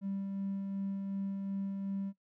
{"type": "tone with tremolo", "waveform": "triangle", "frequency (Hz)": 196, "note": "G3", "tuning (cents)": 0, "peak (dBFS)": -30, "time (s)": [0.01, 2.13], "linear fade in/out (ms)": 50, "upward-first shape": "sine", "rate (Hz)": 2.7, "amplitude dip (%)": 35, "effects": ["noise-tail reverb RT60 0.1 s tail -18 dB re dry", "tanh soft clip ceiling -29 dBFS"]}